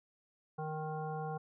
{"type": "harmonic tone with a mistuned harmonic", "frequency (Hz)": 155.56, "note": "D#3", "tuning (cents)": 0, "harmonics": [1, 3, 5, 7, 9], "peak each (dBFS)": [-40, -43, -41, -49, -52], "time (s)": [0.58, 1.38], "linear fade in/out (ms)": 10, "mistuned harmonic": 7, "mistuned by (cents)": -15, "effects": []}